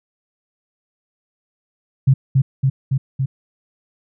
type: tone with echo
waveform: sine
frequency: 133.8 Hz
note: C3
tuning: 39 cents sharp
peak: -8 dBFS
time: 2.07-2.14 s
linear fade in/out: 10 ms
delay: 280 ms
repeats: 4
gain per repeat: -2 dB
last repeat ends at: 3.26 s
effects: none